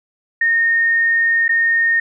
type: tone with dropouts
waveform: sine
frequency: 1840 Hz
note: A#6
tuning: 23 cents flat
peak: -12 dBFS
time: 0.41-2 s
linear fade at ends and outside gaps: 5 ms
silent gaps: 1.481-1.491 s
effects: none